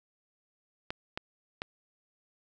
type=clicks; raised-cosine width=0.3 ms; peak=-18 dBFS; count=3; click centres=0.905 / 1.175 / 1.619 s; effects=none